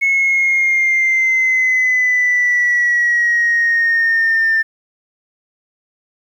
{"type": "exponential sweep", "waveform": "sine", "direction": "down", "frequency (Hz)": [2192, 1787], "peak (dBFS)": -10, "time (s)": [0.01, 4.63], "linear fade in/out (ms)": 20, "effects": ["tanh soft clip ceiling -8 dBFS", "8-bit"]}